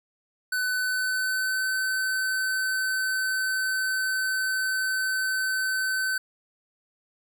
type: tone with pitch glide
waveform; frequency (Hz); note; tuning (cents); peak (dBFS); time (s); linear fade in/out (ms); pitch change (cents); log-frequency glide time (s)
square; 1504 to 1526.8; F#6 to G6; +28 to -46; -25; 0.52-6.18; 5; +26; 0.7-1.7
effects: none